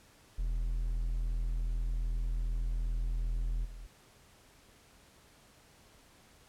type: tone with level steps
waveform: triangle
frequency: 41.28 Hz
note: E1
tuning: 3 cents sharp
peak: -28 / -41 dBFS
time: 0.38-3.87 s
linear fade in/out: 10 ms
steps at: 3.64 s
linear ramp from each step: 20 ms
effects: pink hiss -61 dBFS RMS until 6.48 s + low-pass 12000 Hz 12 dB/octave